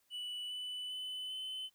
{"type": "tone with pitch steps", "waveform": "triangle", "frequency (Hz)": [2960, 2987, 3015, 3043], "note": ["F#7", "F#7", "F#7", "F#7"], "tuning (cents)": [0, 16, 32, 48], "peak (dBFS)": -38, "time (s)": [0.1, 1.7], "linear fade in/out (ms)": 50, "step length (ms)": 400, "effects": ["white hiss -75 dBFS RMS until 1.74 s"]}